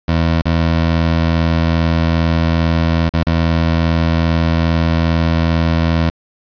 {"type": "tone with dropouts", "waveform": "20% pulse", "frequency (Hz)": 82.41, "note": "E2", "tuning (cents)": 0, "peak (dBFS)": -7, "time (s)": [0.08, 6.1], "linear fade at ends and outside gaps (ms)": 5, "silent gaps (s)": [[0.42, 0.455], [3.093, 3.137], [3.233, 3.267]], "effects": ["resampled to 11025 Hz", "7-bit"]}